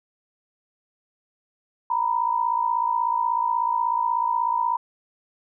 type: tone pair together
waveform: sine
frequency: 932.3 / 988.7 Hz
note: A#5 / B5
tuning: 0 / +2 cents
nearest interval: minor second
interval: 102 cents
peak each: -23 dBFS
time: 1.9-4.77 s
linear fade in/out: 5 ms
effects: none